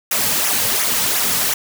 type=noise with flanger; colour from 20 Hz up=white; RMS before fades=-18 dBFS; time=0.11-1.54 s; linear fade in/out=5 ms; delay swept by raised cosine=0.22 to 2.92 ms; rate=2.8 Hz; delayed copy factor=-0.6; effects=none